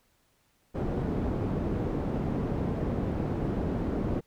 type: low-pass noise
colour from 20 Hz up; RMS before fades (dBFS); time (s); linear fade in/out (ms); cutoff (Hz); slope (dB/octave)
white; -30; 0.74-4.21; 20; 310; 12
effects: pink hiss -69 dBFS RMS until 4.26 s